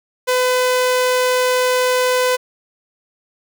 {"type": "tone", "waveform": "sawtooth", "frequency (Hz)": 504, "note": "B4", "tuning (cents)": 35, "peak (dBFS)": -10, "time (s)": [0.27, 2.37], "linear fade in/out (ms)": 20, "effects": []}